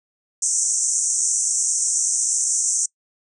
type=band-pass noise; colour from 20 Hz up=pink; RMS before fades=-21 dBFS; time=0.42-2.86 s; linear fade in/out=5 ms; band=5900 to 8800 Hz; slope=96 dB/octave; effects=noise-tail reverb RT60 0.1 s tail -25 dB re dry